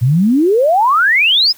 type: exponential sweep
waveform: sine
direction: up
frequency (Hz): 113.7 to 5274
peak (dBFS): -8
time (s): 0.01-1.53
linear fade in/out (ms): 20
effects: white hiss -43 dBFS RMS until 1.57 s